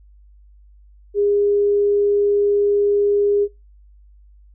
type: tone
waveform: sine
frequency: 407.9 Hz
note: G#4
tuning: 31 cents flat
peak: -14 dBFS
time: 1.14-3.48 s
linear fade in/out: 50 ms
effects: noise-tail reverb RT60 0.2 s tail -23 dB re dry + added 50 Hz sine -45 dBFS peak until 4.54 s